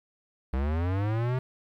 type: linear sweep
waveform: square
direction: up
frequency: 62.8 to 130.81 Hz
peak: -26 dBFS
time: 0.53-1.39 s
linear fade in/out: 5 ms
effects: low-pass 2000 Hz 12 dB/octave + 10-bit